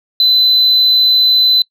sine tone, 4023 Hz, B7, 31 cents sharp, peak -5 dBFS, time 0.2-1.62 s, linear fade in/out 2 ms, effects noise-tail reverb RT60 0.1 s tail -26 dB re dry + tanh soft clip ceiling -5 dBFS

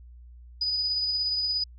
sine tone with tremolo, 4966 Hz, D#8, 4 cents flat, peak -23 dBFS, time 0.61-1.64 s, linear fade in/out 5 ms, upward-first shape triangle, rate 17 Hz, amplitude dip 35%, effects added 60 Hz sine -45 dBFS peak until 1.78 s

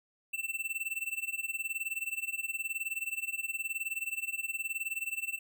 square tone with tremolo, 2677 Hz, E7, 26 cents sharp, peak -31 dBFS, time 0.33-5.39 s, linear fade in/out 10 ms, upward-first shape sine, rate 19 Hz, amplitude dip 90%, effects none

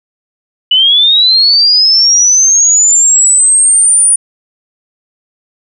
sine linear sweep, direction up, 2942 to 9550 Hz, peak -4 dBFS, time 0.71-4.16 s, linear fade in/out 5 ms, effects none

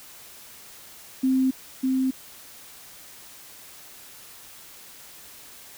sine tone with echo, 261.6 Hz, C4, in tune, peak -18 dBFS, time 1.23-1.51 s, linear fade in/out 10 ms, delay 600 ms, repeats 1, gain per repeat -2 dB, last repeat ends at 2.11 s, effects white hiss -46 dBFS RMS until 5.77 s

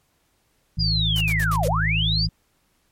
harmonic tone, 53.4 Hz, G#1, 49 cents sharp, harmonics 1 / 2 / 3, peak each -25 / -25 / -25 dBFS, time 0.77-2.29 s, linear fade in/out 10 ms
sine linear two-way sweep, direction down then up, 4966 to 462.4 to 4966 Hz, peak -21 dBFS, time 0.79-2.27 s, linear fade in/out 20 ms, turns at 1.67 s
white noise bursts, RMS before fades -33 dBFS, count 5, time 1.16-1.678 s, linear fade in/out 0 ms, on 46 ms, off 72 ms
effects pink hiss -66 dBFS RMS until 2.91 s + MP3 64 kbps

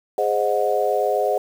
sine chord, Ab dominant seventh, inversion none, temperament equal with one note detuned, 415.3 / 523.3 / 622.3 / 730.6 Hz, Ab4 / C5 / Eb5 / Gb5, 0 / 0 / 0 / -22 cents, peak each -23 dBFS, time 0.18-1.38 s, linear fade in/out 2 ms, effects 7-bit

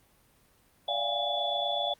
sine tone cluster, 581 / 685 / 713 / 816 / 3440 Hz, D5 / F5 / F5 / G#5 / A7, -19 / -34 / +36 / -31 / -40 cents, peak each -34 / -37 / -34 / -36 / -31 dBFS, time 0.88-1.94 s, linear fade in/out 5 ms, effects pink hiss -64 dBFS RMS until 1.99 s + Opus 32 kbps

